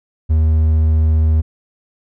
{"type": "tone", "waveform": "triangle", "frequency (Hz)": 78.7, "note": "D#2", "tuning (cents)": 20, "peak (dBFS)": -8, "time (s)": [0.29, 1.42], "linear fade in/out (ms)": 20, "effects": []}